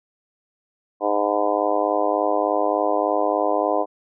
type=harmonic tone with a mistuned harmonic; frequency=103.4 Hz; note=G#2; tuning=7 cents flat; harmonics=3 / 4 / 5 / 6 / 7 / 8 / 9 / 10; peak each=-27 / -27 / -25 / -24 / -24 / -30 / -31 / -28 dBFS; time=1-3.86 s; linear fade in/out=50 ms; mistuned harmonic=10; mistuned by=-36 cents; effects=none